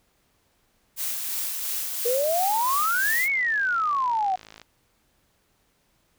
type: noise with tremolo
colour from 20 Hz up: blue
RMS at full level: -28 dBFS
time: 0.96-3.29 s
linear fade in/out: 50 ms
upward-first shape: sine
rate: 2.9 Hz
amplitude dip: 30%
type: exponential two-way sweep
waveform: sine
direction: up then down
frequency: 466.2 to 2246 to 729 Hz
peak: -21 dBFS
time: 2.05-4.36 s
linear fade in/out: 10 ms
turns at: 3.3 s
type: click train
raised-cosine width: 0.2 ms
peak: -26 dBFS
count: 114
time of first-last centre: 2.52-4.616 s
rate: 53.9 Hz
effects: pink hiss -67 dBFS RMS until 6.18 s